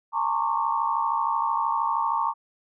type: tone cluster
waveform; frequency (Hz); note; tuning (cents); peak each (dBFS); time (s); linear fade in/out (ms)
sine; 841 / 914 / 1050 / 1103 / 1169; G#5 / A#5 / C6 / C#6 / D6; +22 / -34 / +6 / -9 / -8; -33 / -25 / -33 / -27 / -32; 0.12-2.34; 50
effects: none